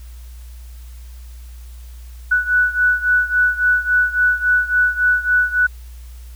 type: beating tone pair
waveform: sine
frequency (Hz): 1480 / 1483.6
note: F#6 / F#6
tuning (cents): 0 / +4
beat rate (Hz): 3.6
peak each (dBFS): -15 / -18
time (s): 2.31-5.67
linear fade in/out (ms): 10
effects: added 60 Hz sine -33 dBFS peak until 6.35 s + white hiss -50 dBFS RMS until 6.35 s